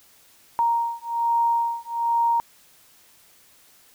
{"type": "beating tone pair", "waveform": "sine", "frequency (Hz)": [932.3, 933.5], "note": ["A#5", "A#5"], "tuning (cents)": [0, 2], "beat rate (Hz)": 1.2, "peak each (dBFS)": -23, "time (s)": [0.59, 2.4], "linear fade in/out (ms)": 0, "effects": ["white hiss -55 dBFS RMS until 3.94 s"]}